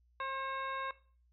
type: harmonic tone with a mistuned harmonic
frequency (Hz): 535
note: C5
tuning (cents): +38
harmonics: 1 / 2 / 3 / 4 / 5 / 7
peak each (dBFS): -45 / -37 / -44 / -48 / -51 / -51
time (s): 0.2-0.91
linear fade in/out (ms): 2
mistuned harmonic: 4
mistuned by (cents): +35
effects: noise-tail reverb RT60 0.4 s tail -17 dB re dry + added 60 Hz sine -66 dBFS peak until 1.32 s